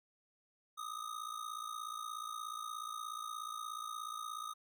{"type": "ring-modulated tone", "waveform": "square", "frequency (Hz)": 1239, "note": "D#6", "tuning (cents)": -8, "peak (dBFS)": -39, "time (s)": [0.77, 4.54], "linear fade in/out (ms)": 20, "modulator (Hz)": 28.4, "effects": []}